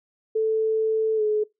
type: tone with pitch glide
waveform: sine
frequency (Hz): 440 to 425.7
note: A4 to G#4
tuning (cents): 0 to +43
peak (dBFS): -19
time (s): 0.35-1.44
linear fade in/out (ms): 10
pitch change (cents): -57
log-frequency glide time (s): 1.16-1.22
effects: noise-tail reverb RT60 0.2 s tail -23 dB re dry